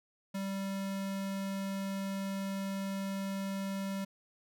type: tone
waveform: square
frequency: 195.1 Hz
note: G3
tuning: 8 cents flat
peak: -35 dBFS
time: 0.34-4.05 s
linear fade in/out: 10 ms
effects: none